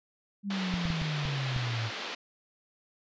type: exponential sweep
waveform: sine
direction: down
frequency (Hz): 203.7 to 108.9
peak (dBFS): -30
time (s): 0.43-1.91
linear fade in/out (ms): 50
type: band-pass noise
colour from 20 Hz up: white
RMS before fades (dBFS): -38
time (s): 0.5-2.15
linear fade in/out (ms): 5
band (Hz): 210 to 4100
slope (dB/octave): 24
type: clicks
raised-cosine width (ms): 5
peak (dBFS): -23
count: 6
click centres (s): 0.74 / 0.854 / 0.903 / 1.017 / 1.254 / 1.563
effects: resampled to 16000 Hz